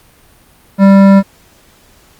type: tone with hard clipping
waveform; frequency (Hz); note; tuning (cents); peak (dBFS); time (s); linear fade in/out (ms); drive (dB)
sine; 196; G3; 0; -4; 0.78-1.23; 50; 14
effects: pink hiss -46 dBFS RMS until 2.19 s + Opus 48 kbps